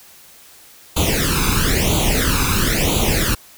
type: noise with flanger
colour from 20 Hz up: pink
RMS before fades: -17 dBFS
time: 0.96-3.35 s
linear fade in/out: 10 ms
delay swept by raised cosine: 0.28 to 0.81 ms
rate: 1 Hz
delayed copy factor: +0.85
effects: white hiss -45 dBFS RMS until 3.57 s